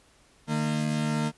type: tone pair together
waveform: 40% pulse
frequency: 152.3 / 228.2 Hz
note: D#3 / A#3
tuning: -37 / -37 cents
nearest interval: perfect fifth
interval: 700 cents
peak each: -27 dBFS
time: 0.47-1.32 s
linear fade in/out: 50 ms
effects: pink hiss -60 dBFS RMS until 1.37 s + resampled to 24000 Hz